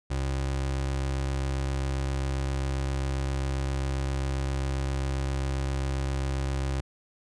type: tone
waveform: 30% pulse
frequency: 67.5 Hz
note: C#2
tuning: 45 cents flat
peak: -24 dBFS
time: 0.1-6.81 s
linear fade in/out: 10 ms
effects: resampled to 22050 Hz